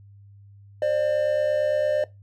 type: tone pair together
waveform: triangle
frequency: 531.2 / 600 Hz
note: C5 / D5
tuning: +26 / +37 cents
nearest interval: major second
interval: 211 cents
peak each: -25 / -19 dBFS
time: 0.82-2.04 s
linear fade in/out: 2 ms
effects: noise-tail reverb RT60 0.2 s tail -19 dB re dry + added 100 Hz sine -46 dBFS peak until 2.22 s